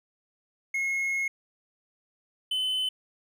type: tone pair in turn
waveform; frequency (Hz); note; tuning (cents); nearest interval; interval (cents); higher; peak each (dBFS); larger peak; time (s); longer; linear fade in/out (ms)
triangle; 2166 / 3036; C#7 / F#7; -41 / +44; tritone; 585; second; -24; neither; 0.74-1.28 / 2.51-2.89; first; 5
effects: none